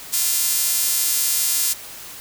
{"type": "tone with high-pass filter", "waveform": "sawtooth", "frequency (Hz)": 345.2, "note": "F4", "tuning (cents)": -20, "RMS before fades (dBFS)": -20, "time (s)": [0.12, 1.74], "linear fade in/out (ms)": 20, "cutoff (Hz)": 7900, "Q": 0.68, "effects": ["white hiss -37 dBFS RMS until 2.2 s"]}